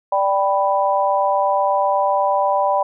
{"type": "chord", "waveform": "sine", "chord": "G major", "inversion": "second", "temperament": "equal", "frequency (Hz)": [587.3, 784, 987.8], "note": ["D5", "G5", "B5"], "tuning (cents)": [0, 0, 0], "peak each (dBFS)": -19, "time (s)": [0.12, 2.83], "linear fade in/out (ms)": 5, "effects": []}